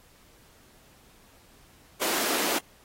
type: high-pass noise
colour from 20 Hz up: pink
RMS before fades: -28 dBFS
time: 2.01-2.59 s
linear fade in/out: 10 ms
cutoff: 270 Hz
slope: 24 dB/octave
effects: pink hiss -58 dBFS RMS until 2.84 s + AAC 48 kbps